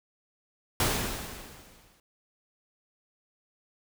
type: noise with exponential decay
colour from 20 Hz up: pink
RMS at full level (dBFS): -24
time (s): 0.8-2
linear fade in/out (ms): 2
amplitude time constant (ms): 260
effects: none